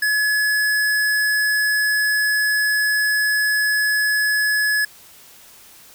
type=tone; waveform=square; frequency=1700 Hz; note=G#6; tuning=40 cents sharp; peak=-17 dBFS; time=0.02-4.85 s; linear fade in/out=5 ms; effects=white hiss -46 dBFS RMS until 5.94 s